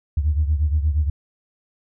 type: beating tone pair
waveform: sine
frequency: 73.8 / 82.3 Hz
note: D2 / E2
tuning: +9 / -2 cents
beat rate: 8.5 Hz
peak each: -17 / -22 dBFS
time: 0.17-1.1 s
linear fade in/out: 5 ms
effects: tanh soft clip ceiling -10 dBFS

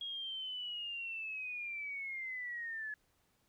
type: linear sweep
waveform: sine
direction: down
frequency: 3295 to 1700 Hz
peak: -39 dBFS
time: 0.01-2.94 s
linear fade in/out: 2 ms
effects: pink hiss -75 dBFS RMS until 3.48 s

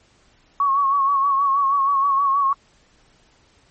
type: tone with vibrato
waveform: sine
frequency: 1108.7 Hz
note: C#6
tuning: in tune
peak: -15 dBFS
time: 0.6-2.53 s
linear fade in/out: 2 ms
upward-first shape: sine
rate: 6.3 Hz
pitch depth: 49 cents each way
effects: pink hiss -57 dBFS RMS until 3.7 s + MP3 32 kbps

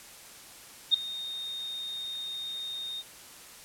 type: tone with ADSR envelope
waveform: sine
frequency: 3687 Hz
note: A#7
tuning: 20 cents flat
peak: -15 dBFS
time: 0.91-3.03 s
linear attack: 32 ms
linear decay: 3 ms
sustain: -19 dB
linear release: 36 ms
effects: white hiss -49 dBFS RMS until 3.64 s + low-pass 12000 Hz 12 dB/octave

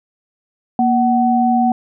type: tone pair together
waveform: sine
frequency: 236.5 / 750.8 Hz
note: A#3 / F#5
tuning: +25 / +25 cents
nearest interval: octave + minor sixth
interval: 2000 cents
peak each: -14 dBFS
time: 0.79-1.72 s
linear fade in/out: 2 ms
effects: none

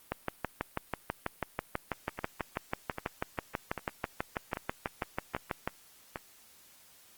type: two click trains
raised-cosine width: 0.5 ms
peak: -15 / -20 dBFS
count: 35 / 6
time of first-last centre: 0.12-5.676 / 2.19-6.158 s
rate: 6.12 / 1.26 Hz
effects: white hiss -59 dBFS RMS until 7.17 s + Opus 32 kbps

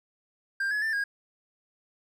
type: tone with pitch steps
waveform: triangle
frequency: 1592 / 1694 / 1779 / 1634 Hz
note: G6 / G#6 / A6 / G#6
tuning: +26 / +34 / +19 / -29 cents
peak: -24 dBFS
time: 0.6-1.04 s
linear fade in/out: 5 ms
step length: 110 ms
effects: none

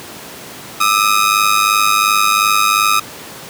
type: ring-modulated tone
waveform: sawtooth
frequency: 1254 Hz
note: D#6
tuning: 13 cents sharp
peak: -4 dBFS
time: 0.8-3 s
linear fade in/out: 10 ms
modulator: 51.4 Hz
effects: pink hiss -32 dBFS RMS until 3.49 s + high-pass 150 Hz 12 dB/octave

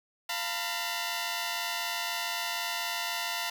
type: tone cluster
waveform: 10% pulse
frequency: 694 / 904 / 991 Hz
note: F5 / A5 / B5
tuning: -11 / +47 / +6 cents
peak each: -27 dBFS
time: 0.29-3.5 s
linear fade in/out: 5 ms
effects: 9-bit

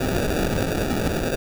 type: noise with sample-and-hold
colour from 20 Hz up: violet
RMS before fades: -23 dBFS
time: 0-1.36 s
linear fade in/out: 10 ms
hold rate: 1050 Hz
effects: none

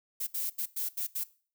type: noise bursts at uneven times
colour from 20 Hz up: violet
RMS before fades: -33 dBFS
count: 6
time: 0.2-0.27 / 0.34-0.5 / 0.58-0.66 / 0.76-0.89 / 0.97-1.07 / 1.15-1.24 s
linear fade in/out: 10 ms
effects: noise-tail reverb RT60 0.4 s tail -19 dB re dry

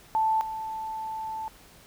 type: tone pair in turn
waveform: sine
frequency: 880 / 880 Hz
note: A5 / A5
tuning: 0 / 0 cents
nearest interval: unison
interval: 0 cents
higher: neither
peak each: -21 / -31 dBFS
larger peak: first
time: 0.15-0.41 / 0.41-1.48 s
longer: second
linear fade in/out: 0 ms
effects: pink hiss -53 dBFS RMS until 1.86 s

